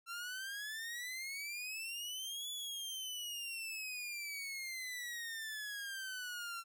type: exponential two-way sweep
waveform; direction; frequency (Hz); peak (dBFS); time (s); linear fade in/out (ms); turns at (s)
sawtooth; up then down; 1354 to 3450 to 1354; -38; 0.06-6.64; 50; 2.5
effects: none